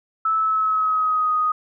sine tone with pitch glide, 1309 to 1246.3 Hz, E6 to D#6, -13 to +2 cents, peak -17 dBFS, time 0.25-1.52 s, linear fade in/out 5 ms, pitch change -85 cents, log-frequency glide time 0.36-1.33 s, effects none

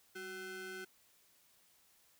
40% pulse ring-modulated tone, 568 Hz, C#5, 42 cents sharp, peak -40 dBFS, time 0.15-0.85 s, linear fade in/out 10 ms, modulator 940 Hz, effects white hiss -69 dBFS RMS until 2.19 s

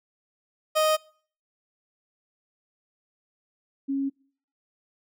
30% pulse / sine tone pair in turn, 622.3 / 274.3 Hz, D#5 / C#4, 0 / -18 cents, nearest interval octave + major second, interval 1418 cents, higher first, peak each -17 / -24 dBFS, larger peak first, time 0.75-0.97 / 3.88-4.1 s, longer neither, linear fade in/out 20 ms, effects noise-tail reverb RT60 0.5 s tail -25 dB re dry

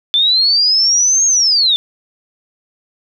sine linear two-way sweep, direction up then down, 3491 to 6550 to 3491 Hz, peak -9 dBFS, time 0.14-1.76 s, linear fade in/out 0 ms, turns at 1.26 s, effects 8-bit

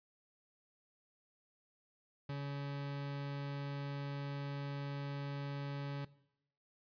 40% pulse tone, 141.3 Hz, C#3, 34 cents sharp, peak -38 dBFS, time 2.29-6.05 s, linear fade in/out 5 ms, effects noise-tail reverb RT60 0.8 s tail -19 dB re dry + resampled to 11025 Hz

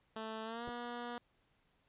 10% pulse tone with pitch glide, 220.5 to 240.5 Hz, A3 to B3, +4 to -46 cents, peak -33 dBFS, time 0.16-1.18 s, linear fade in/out 2 ms, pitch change +150 cents, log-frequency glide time 0.44-0.66 s
clicks, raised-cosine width 2 ms, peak -35 dBFS, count 2, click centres 0.677 / 0.689 s
effects pink hiss -75 dBFS RMS until 1.88 s + resampled to 8000 Hz

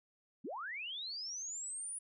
sine linear sweep, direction up, 173.5 to 9890 Hz, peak -40 dBFS, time 0.44-1.99 s, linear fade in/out 10 ms, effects none

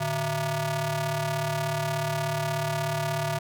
sawtooth ring-modulated tone, 261.8 Hz, C4, 1 cent sharp, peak -19 dBFS, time 0-3.39 s, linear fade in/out 10 ms, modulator 411 Hz, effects none

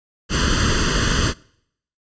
pink noise with comb filter, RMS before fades -18 dBFS, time 0.29-1.34 s, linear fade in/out 50 ms, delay 0.65 ms, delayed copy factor +0.9, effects noise-tail reverb RT60 0.7 s tail -24 dB re dry + resampled to 16000 Hz

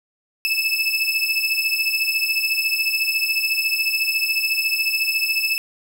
30% pulse beating tone pair, 2608 / 2622 Hz, E7 / E7, -19 / -10 cents, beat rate 14 Hz, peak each -19 dBFS, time 0.45-5.58 s, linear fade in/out 0 ms, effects none

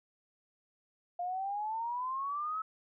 sine exponential sweep, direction up, 698 to 1305 Hz, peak -33 dBFS, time 1.19-2.62 s, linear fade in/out 5 ms, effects none

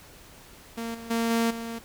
sawtooth tone with level steps, 229.9 Hz, A#3, 24 cents flat, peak -27 / -35 / -20 / -18 / -29 dBFS, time 0.77-1.79 s, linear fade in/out 10 ms, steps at 0.94 / 1.1 / 1.3 / 1.5 s, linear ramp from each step 10 ms, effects pink hiss -50 dBFS RMS until 1.84 s

